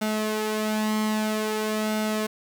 sawtooth tone with flanger, 215.3 Hz, A3, 37 cents flat, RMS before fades -26 dBFS, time 0.01-2.27 s, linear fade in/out 10 ms, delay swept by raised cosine 1.4 to 3.7 ms, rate 0.51 Hz, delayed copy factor +0.55, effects 8-bit

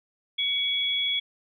sine tone pair together, 2256 / 3362 Hz, C#7 / G#7, +30 / +20 cents, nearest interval perfect fifth, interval 690 cents, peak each -31 / -24 dBFS, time 0.38-1.2 s, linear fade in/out 10 ms, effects none

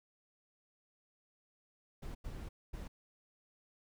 brown noise bursts at uneven times, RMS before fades -44 dBFS, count 3, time 2.02-2.15 / 2.24-2.49 / 2.73-2.88 s, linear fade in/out 10 ms, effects none

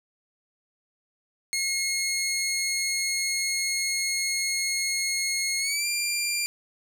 15% pulse tone with pitch glide, 2161 to 2384 Hz, C#7 to D7, -45 to +25 cents, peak -18 dBFS, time 1.53-6.46 s, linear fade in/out 0 ms, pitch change +170 cents, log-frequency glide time 5.6-5.86 s, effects none

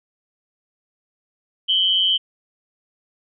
sine tone pair together, 2997 / 3182 Hz, F#7 / G7, +22 / +25 cents, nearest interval minor second, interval 103 cents, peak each -18 dBFS, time 1.68-2.18 s, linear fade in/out 20 ms, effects none

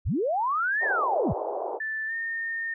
sine linear two-way sweep, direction up then down, 34.65 to 1864.7 to 34.65 Hz, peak -23 dBFS, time 0.05-1.34 s, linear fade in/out 20 ms, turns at 0.83 s
white band-pass noise, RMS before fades -31 dBFS, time 0.8-1.8 s, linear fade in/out 50 ms, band 380 to 870 Hz, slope 48 dB/octave
sine tone with pitch glide, 1760 to 1826.3 Hz, A6 to A#6, 0 to -36 cents, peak -28 dBFS, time 1.8-2.74 s, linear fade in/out 5 ms, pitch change +64 cents, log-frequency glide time 2.07-2.13 s
effects none

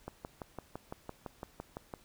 click train, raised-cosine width 1 ms, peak -26 dBFS, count 12, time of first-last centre 0.08-1.938 s, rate 5.92 Hz, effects pink hiss -63 dBFS RMS until 2.04 s

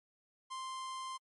45% pulse tone, 1046.5 Hz, C6, in tune, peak -40 dBFS, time 0.5-1.18 s, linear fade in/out 20 ms, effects MP3 48 kbps

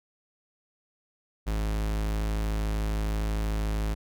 45% pulse tone, 53 Hz, G#1, 36 cents sharp, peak -26 dBFS, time 1.46-3.95 s, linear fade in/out 20 ms, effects none

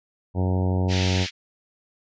harmonic tone, 92.5 Hz, F#2, in tune, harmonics 1 / 2 / 3 / 4 / 5 / 6 / 7 / 8 / 9 / 10, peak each -21 / -27 / -31 / -33 / -35 / -37 / -38 / -39 / -40 / -41 dBFS, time 0.34-1.27 s, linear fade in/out 50 ms
pink band-pass noise, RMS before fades -30 dBFS, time 0.88-1.31 s, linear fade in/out 50 ms, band 2100 to 5500 Hz, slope 24 dB/octave
effects resampled to 16000 Hz

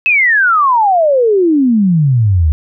sine exponential sweep, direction down, 2637 to 72.7 Hz, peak -7 dBFS, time 0.06-2.52 s, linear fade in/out 0 ms, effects none

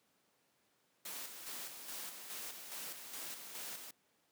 white noise with tremolo, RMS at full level -45 dBFS, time 1.05-3.91 s, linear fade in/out 5 ms, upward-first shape square, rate 2.4 Hz, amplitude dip 45%, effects pink hiss -75 dBFS RMS until 4.31 s + high-pass 200 Hz 12 dB/octave

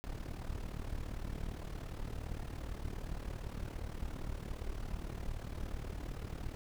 brown noise with amplitude modulation, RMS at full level -38 dBFS, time 0.04-6.55 s, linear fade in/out 0 ms, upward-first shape sine, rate 37.4 Hz, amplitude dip 75%, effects none

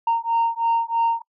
sine beating tone pair, 921 / 924.1 Hz, A#5 / A#5, -21 / -15 cents, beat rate 3.1 Hz, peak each -20 dBFS, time 0.07-1.22 s, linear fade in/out 5 ms, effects noise-tail reverb RT60 0.1 s tail -26 dB re dry + tanh soft clip ceiling -14 dBFS

